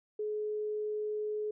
sine tone, 424.1 Hz, G#4, 36 cents sharp, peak -32 dBFS, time 0.19-1.51 s, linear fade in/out 5 ms, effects none

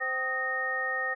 sine tone cluster, 519 / 773 / 1252 / 1849 Hz, C5 / G5 / D#6 / A#6, -14 / -24 / +10 / -15 cents, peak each -37 / -38 / -36 / -29 dBFS, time 0-1.15 s, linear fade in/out 20 ms, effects none

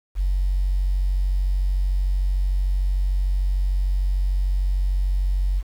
sine tone, 46.7 Hz, F#1, 17 cents sharp, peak -17 dBFS, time 0.15-5.63 s, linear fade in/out 50 ms, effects tanh soft clip ceiling -14 dBFS + 8-bit

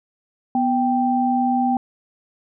sine tone pair together, 246.9 / 783.9 Hz, B3 / G5, 0 / 0 cents, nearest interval octave + minor sixth, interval 2000 cents, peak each -19 dBFS, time 0.55-1.77 s, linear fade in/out 2 ms, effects none

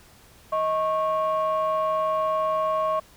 triangle ring-modulated tone, 233.1 Hz, A#3, in tune, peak -15 dBFS, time 0.52-3 s, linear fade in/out 10 ms, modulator 864 Hz, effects tanh soft clip ceiling -16 dBFS + pink hiss -53 dBFS RMS until 3.16 s

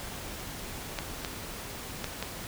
clicks, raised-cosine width 0.2 ms, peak -15 dBFS, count 4, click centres 0.988 / 1.248 / 2.043 / 2.226 s, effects pink hiss -40 dBFS RMS until 2.47 s

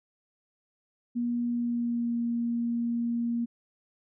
sine tone with pitch glide, 239.3 to 235.3 Hz, A#3 to A#3, +46 to +16 cents, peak -26 dBFS, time 1.15-3.46 s, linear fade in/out 20 ms, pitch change -30 cents, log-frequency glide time 1.48-2.17 s, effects none

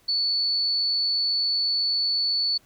sine tone, 4454 Hz, C#8, 7 cents sharp, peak -21 dBFS, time 0.08-2.58 s, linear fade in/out 10 ms, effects pink hiss -60 dBFS RMS until 2.65 s

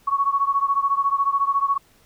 sine beating tone pair, 1108.7 / 1122.7 Hz, C#6 / C#6, 0 / +22 cents, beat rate 14 Hz, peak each -20 / -22 dBFS, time 0.07-1.78 s, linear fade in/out 10 ms, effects pink hiss -57 dBFS RMS until 2.05 s

